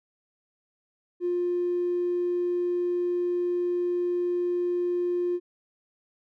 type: tone with tanh clipping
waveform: triangle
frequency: 353.1 Hz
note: F4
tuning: 19 cents sharp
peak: -23 dBFS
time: 1.2-5.4 s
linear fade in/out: 50 ms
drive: 1 dB
effects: none